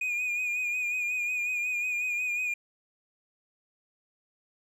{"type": "tone with vibrato", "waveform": "triangle", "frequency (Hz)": 2457, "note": "D#7", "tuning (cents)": -22, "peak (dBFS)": -26, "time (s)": [0.01, 2.54], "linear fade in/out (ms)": 5, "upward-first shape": "sine", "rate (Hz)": 5.5, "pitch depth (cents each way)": 40, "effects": []}